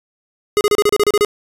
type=tone bursts; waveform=square; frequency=415.3 Hz; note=G#4; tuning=in tune; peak=-11 dBFS; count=10; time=0.57-1.248 s; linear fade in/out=0 ms; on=39 ms; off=32 ms; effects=resampled to 32000 Hz